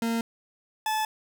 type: tone pair in turn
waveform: 40% pulse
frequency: 229.6 / 866.9 Hz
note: A#3 / A5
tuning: -26 / -26 cents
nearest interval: octave + major seventh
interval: 2300 cents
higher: second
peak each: -24 dBFS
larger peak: neither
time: 0.02-0.21 / 0.86-1.05 s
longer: neither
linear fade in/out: 2 ms
effects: none